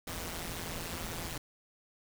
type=noise with amplitude modulation; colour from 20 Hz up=pink; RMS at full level=-36 dBFS; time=0.07-1.38 s; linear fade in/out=5 ms; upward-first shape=sine; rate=168 Hz; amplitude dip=80%; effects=none